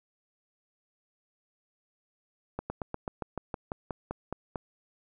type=slowing click train; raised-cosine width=1 ms; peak=-19 dBFS; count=13; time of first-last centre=2.59-4.558 s; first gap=110 ms; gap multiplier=1.07; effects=none